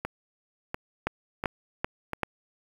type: two click trains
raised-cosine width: 0.5 ms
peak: -11 / -15 dBFS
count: 4 / 4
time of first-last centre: 1.07-2.233 / 0.05-2.133 s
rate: 2.58 / 1.44 Hz
effects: 7-bit